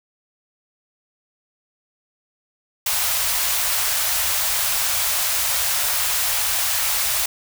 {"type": "band-stop noise", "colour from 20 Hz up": "white", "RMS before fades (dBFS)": -21, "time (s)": [2.86, 7.26], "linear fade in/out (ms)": 5, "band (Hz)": [100, 610], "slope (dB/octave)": 24, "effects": []}